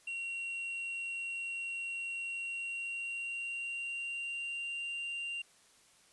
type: tone with pitch glide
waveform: triangle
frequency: 2745 to 2778 Hz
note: F7 to F7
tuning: -31 to -10 cents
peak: -35 dBFS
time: 0.07-5.42 s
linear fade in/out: 5 ms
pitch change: +21 cents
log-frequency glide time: 2.22-4.87 s
effects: white hiss -64 dBFS RMS until 6.12 s + resampled to 24000 Hz